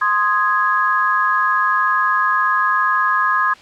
sine chord, Ab major, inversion first, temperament equal, 1046.5 / 1244.5 / 1661.2 Hz, C6 / Eb6 / Ab6, 0 / 0 / 0 cents, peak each -18 dBFS, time 0.01-3.54 s, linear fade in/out 10 ms, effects white hiss -43 dBFS RMS until 3.61 s + low-pass 4000 Hz 12 dB/octave

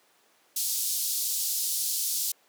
white band-pass noise, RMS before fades -29 dBFS, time 0.56-2.32 s, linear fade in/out 5 ms, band 4100 to 16000 Hz, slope 24 dB/octave, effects pink hiss -63 dBFS RMS until 2.48 s + high-pass 400 Hz 12 dB/octave

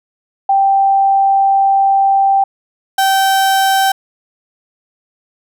sine / 35% pulse tone pair in turn, 784 / 775 Hz, G5 / G5, 0 / -20 cents, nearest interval unison, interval 20 cents, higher first, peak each -8 dBFS, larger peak neither, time 0.49-2.44 / 2.98-3.92 s, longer first, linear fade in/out 5 ms, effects none

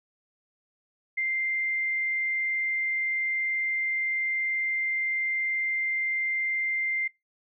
sine tone, 2093 Hz, C7, in tune, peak -25 dBFS, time 1.17-7.08 s, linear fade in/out 10 ms, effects noise-tail reverb RT60 0.2 s tail -22 dB re dry

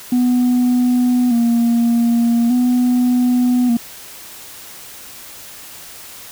sine tone with vibrato, 240.9 Hz, B3, 43 cents flat, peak -9 dBFS, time 0.12-3.77 s, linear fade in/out 5 ms, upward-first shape square, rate 0.42 Hz, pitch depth 46 cents each way, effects tanh soft clip ceiling -10 dBFS + white hiss -36 dBFS RMS until 6.31 s

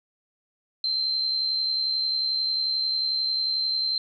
sine tone with amplitude modulation, 4119 Hz, C8, 28 cents flat, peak -21 dBFS, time 0.84-3.98 s, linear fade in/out 2 ms, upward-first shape sine, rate 71.2 Hz, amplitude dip 40%, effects none

